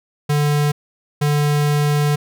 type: tone pair in turn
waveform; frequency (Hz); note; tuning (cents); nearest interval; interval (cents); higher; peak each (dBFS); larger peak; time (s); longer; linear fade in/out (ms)
square; 147.1 / 147.1; D3 / D3; +3 / +3; unison; 0; neither; -15; neither; 0.29-0.72 / 1.21-2.16; second; 10
effects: none